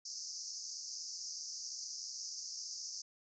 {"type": "band-pass noise", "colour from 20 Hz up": "pink", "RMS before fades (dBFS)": -45, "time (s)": [0.05, 3.02], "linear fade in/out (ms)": 5, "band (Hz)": [4800, 6600], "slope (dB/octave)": 96, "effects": []}